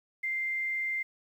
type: tone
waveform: sine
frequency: 2093 Hz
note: C7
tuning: in tune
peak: -29 dBFS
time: 0.23-1.03 s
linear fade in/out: 10 ms
effects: 10-bit